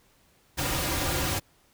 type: noise with comb filter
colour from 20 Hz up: pink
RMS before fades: -28 dBFS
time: 0.57-1.4 s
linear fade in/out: 20 ms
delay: 4.6 ms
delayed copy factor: -0.7
effects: pink hiss -63 dBFS RMS until 1.73 s

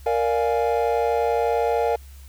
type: chord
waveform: triangle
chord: Bb dominant seventh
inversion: none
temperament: equal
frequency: 466.2 / 587.3 / 698.5 / 830.6 Hz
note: Bb4 / D5 / F5 / Ab5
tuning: 0 / 0 / 0 / 0 cents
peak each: -20 / -25 / -23 / -24 dBFS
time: 0.06-1.96 s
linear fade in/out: 5 ms
effects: added 68 Hz sine -40 dBFS peak until 2.28 s + white hiss -53 dBFS RMS until 2.28 s

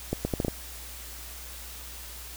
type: accelerating click train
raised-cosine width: 2 ms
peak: -13 dBFS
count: 6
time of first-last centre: 0.13-0.482 s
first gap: 120 ms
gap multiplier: 0.73
effects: added 60 Hz sine -44 dBFS peak until 2.36 s + white hiss -43 dBFS RMS until 2.36 s

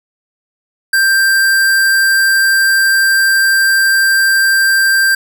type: tone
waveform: square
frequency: 1578 Hz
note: G6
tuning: 11 cents sharp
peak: -9 dBFS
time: 0.93-5.15 s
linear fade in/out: 5 ms
effects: none

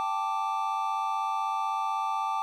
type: chord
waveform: triangle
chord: G suspended second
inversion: none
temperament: equal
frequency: 784 / 880 / 1174.7 Hz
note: G5 / A5 / D6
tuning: 0 / 0 / 0 cents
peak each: -31 / -29 / -29 dBFS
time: 0-2.42 s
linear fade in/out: 0 ms
effects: none

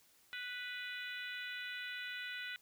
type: harmonic tone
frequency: 493.9 Hz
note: B4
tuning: in tune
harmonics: 3 / 4 / 5 / 6 / 7 / 8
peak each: -45 / -47 / -49 / -51 / -52 / -53 dBFS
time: 0.33-2.56 s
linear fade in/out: 0 ms
effects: white hiss -68 dBFS RMS until 2.61 s

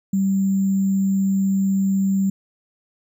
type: tone with sample-and-hold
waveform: sine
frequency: 194 Hz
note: G3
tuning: 18 cents flat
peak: -16 dBFS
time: 0.13-2.3 s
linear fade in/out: 5 ms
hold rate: 7350 Hz
effects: none

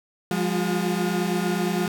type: tone cluster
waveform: 35% pulse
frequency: 176.3 / 204.9 / 359.2 Hz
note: F3 / G#3 / F4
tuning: +17 / -23 / +49 cents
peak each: -24 / -25 / -26 dBFS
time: 0.31-1.88 s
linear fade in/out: 2 ms
effects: none

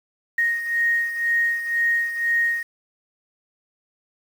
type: beating tone pair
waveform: sine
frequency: 1864.7 / 1866.7 Hz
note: A#6 / A#6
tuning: 0 / +2 cents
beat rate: 2 Hz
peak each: -20 / -26 dBFS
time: 0.38-2.63 s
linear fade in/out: 5 ms
effects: 7-bit

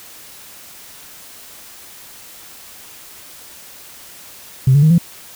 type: tone with pitch steps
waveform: sine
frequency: 131.3 / 143.18 / 156.14 / 170.28 Hz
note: C3 / D3 / D#3 / F3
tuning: +6 / -44 / +6 / -44 cents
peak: -6 dBFS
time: 4.67-4.982 s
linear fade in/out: 5 ms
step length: 78 ms
effects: tanh soft clip ceiling -3 dBFS + white hiss -39 dBFS RMS until 5.35 s

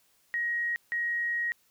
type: tone bursts at uneven times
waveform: sine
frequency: 1889 Hz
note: A#6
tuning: 22 cents sharp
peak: -27 dBFS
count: 2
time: 0.34-0.76 / 0.92-1.52 s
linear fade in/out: 0 ms
effects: white hiss -67 dBFS RMS until 1.7 s

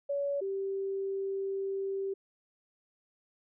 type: tone pair in turn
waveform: sine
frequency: 565 / 390 Hz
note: C#5 / G4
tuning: +33 / -9 cents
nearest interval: tritone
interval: 642 cents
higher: first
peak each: -29 / -31 dBFS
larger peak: first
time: 0.09-0.41 / 0.41-2.14 s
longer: second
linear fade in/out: 10 ms
effects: none

